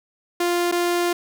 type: tone with dropouts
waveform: sawtooth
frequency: 349.2 Hz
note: F4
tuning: in tune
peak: -15 dBFS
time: 0.4-1.13 s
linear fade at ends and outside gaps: 5 ms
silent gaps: 0.715-0.722 s
effects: none